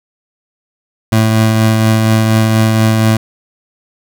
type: tone with tremolo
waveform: 25% pulse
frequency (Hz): 110.5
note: A2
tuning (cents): +8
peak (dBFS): -3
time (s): 1.12-3.17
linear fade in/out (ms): 5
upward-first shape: triangle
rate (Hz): 4.2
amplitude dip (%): 30
effects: none